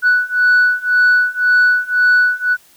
sine beating tone pair, 1480 / 1481.9 Hz, F#6 / F#6, 0 / +2 cents, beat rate 1.9 Hz, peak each -12 / -11 dBFS, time 0.02-2.57 s, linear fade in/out 50 ms, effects tanh soft clip ceiling -6 dBFS + white hiss -49 dBFS RMS until 2.76 s

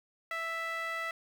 sawtooth tone with band-pass filter, 659.3 Hz, E5, in tune, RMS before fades -36 dBFS, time 0.31-1.11 s, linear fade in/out 2 ms, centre 1800 Hz, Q 2.9, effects 9-bit

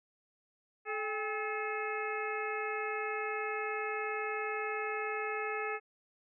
harmonic tone with a mistuned harmonic, 430.1 Hz, A4, 39 cents flat, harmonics 1 / 2 / 3 / 4 / 5 / 6, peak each -38 / -41 / -40 / -42 / -42 / -43 dBFS, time 0.85-5.8 s, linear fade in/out 50 ms, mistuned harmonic 2, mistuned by -110 cents, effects none

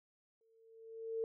sine tone with exponential growth, 450.2 Hz, A4, 40 cents sharp, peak -33 dBFS, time 0.41-1.24 s, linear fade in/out 1 ms, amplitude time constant 180 ms, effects none

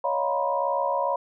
sine tone cluster, 559 / 626 / 704 / 962 / 1024 Hz, C#5 / D#5 / F5 / B5 / C6, +14 / +10 / +14 / -46 / -38 cents, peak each -27 / -33 / -31 / -26 / -32 dBFS, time 0.04-1.16 s, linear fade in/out 5 ms, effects none

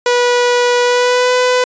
sawtooth tone with pitch glide, 487.9 to 500.5 Hz, B4 to B4, -21 to +23 cents, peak -6 dBFS, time 0.06-1.64 s, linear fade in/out 2 ms, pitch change +44 cents, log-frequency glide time 0.82-1.33 s, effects resampled to 16000 Hz

